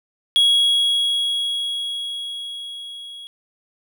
triangle tone with level ramp, 3322 Hz, G#7, in tune, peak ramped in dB -10 to -33 dBFS, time 0.36-3.27 s, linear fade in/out 0 ms, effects none

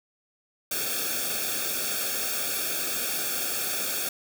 white noise with comb filter, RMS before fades -29 dBFS, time 0.71-4.09 s, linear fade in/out 5 ms, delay 1 ms, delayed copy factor -0.95, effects none

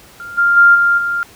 sine tone with level steps, 1396.9 Hz, F6, in tune, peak -27 / -9 / -4 / -9 / -15 dBFS, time 0.2-1.23 s, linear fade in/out 0 ms, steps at 0.37 / 0.56 / 0.74 / 0.97 s, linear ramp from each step 20 ms, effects pink hiss -42 dBFS RMS until 1.35 s + high-pass 60 Hz 12 dB/octave

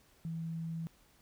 sine tone, 164 Hz, E3, 9 cents flat, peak -36 dBFS, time 0.25-0.87 s, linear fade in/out 0 ms, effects pink hiss -66 dBFS RMS until 1.21 s

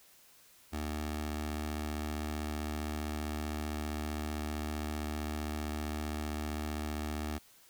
15% pulse tone with notch filter, 75.4 Hz, D2, 46 cents sharp, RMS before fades -37 dBFS, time 0.72-7.39 s, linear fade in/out 20 ms, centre 150 Hz, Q 1.8, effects white hiss -61 dBFS RMS until 7.69 s

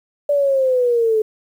sine linear sweep, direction down, 583 to 428.2 Hz, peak -13 dBFS, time 0.29-1.22 s, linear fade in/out 5 ms, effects 8-bit

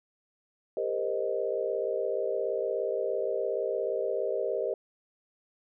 sine chord, C minor seventh, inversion second, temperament equal with one note detuned, 399.8 / 466.2 / 523.3 / 622.3 Hz, G4 / Bb4 / C5 / Eb5, +34 / 0 / 0 / 0 cents, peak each -33 dBFS, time 0.77-4.74 s, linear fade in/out 2 ms, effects none

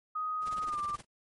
sine tone with pitch glide, 1251 to 1183.5 Hz, D#6 to D6, +9 to +13 cents, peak -31 dBFS, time 0.15-0.96 s, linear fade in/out 10 ms, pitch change -96 cents, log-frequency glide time 0.65-0.79 s
pink noise with tremolo, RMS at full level -45 dBFS, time 0.41-1.05 s, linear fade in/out 50 ms, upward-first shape triangle, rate 19 Hz, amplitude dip 100%
effects MP3 48 kbps

